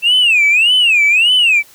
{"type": "tone with vibrato", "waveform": "sine", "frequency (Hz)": 2637, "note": "E7", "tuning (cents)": 0, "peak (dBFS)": -6, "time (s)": [0.02, 1.63], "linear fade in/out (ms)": 50, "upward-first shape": "sine", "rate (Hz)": 1.7, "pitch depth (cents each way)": 240, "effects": ["tanh soft clip ceiling -5 dBFS", "white hiss -44 dBFS RMS until 1.74 s"]}